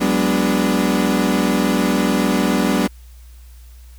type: chord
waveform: 35% pulse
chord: G# half-diminished seventh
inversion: third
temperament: equal with one note detuned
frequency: 185 / 205 / 246.9 / 293.7 Hz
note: F#3 / G#3 / B3 / D4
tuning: 0 / -22 / 0 / 0 cents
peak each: -19 dBFS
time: 0-2.88 s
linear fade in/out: 20 ms
effects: added 60 Hz sine -38 dBFS peak until 3.98 s + white hiss -53 dBFS RMS until 3.98 s